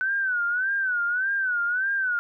sine tone with vibrato, 1500 Hz, F#6, 23 cents sharp, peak -22 dBFS, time 0.01-2.19 s, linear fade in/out 0 ms, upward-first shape sine, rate 1.7 Hz, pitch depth 120 cents each way, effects none

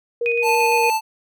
sine tone with vibrato, 470.9 Hz, A#4, 18 cents sharp, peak -19 dBFS, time 0.21-0.9 s, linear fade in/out 5 ms, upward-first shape triangle, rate 6.1 Hz, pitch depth 16 cents each way
sine tone with tremolo, 2489 Hz, D#7, in tune, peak -19 dBFS, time 0.26-0.9 s, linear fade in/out 0 ms, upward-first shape square, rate 8.7 Hz, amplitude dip 40%
square tone, 880 Hz, A5, in tune, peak -18 dBFS, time 0.42-1.01 s, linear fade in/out 50 ms
effects none

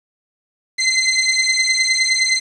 20% pulse beating tone pair, 2056 / 2065.7 Hz, C7 / C7, -31 / -23 cents, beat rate 9.7 Hz, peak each -12 dBFS, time 0.78-2.4 s, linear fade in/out 20 ms, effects resampled to 24000 Hz + 7-bit

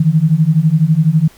sine beating tone pair, 151.6 / 163.6 Hz, D#3 / E3, -45 / -13 cents, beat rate 12 Hz, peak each -12 / -11 dBFS, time 0-1.28 s, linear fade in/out 5 ms, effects pink hiss -45 dBFS RMS until 1.37 s

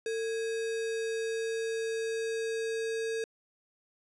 sine tone with sample-and-hold, 450.1 Hz, A4, 39 cents sharp, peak -30 dBFS, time 0.06-3.24 s, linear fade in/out 2 ms, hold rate 2100 Hz, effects resampled to 22050 Hz

